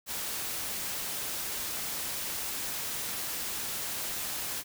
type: noise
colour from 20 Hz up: white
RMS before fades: -35 dBFS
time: 0.06-4.64 s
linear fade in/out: 50 ms
effects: none